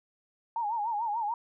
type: tone with vibrato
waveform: sine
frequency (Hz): 880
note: A5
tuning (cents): 0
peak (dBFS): -28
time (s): 0.56-1.34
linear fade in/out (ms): 2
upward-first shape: sine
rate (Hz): 6.8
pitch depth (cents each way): 130
effects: none